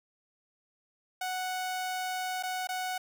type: tone with dropouts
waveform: sawtooth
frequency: 740 Hz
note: F#5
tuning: in tune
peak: -28 dBFS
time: 1.21-2.98 s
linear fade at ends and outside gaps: 5 ms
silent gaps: 2.427-2.434 / 2.672-2.689 s
effects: none